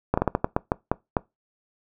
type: slowing click train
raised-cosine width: 1 ms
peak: -6 dBFS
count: 10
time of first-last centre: 0.14-1.168 s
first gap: 35 ms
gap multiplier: 1.28
effects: noise-tail reverb RT60 0.2 s tail -22 dB re dry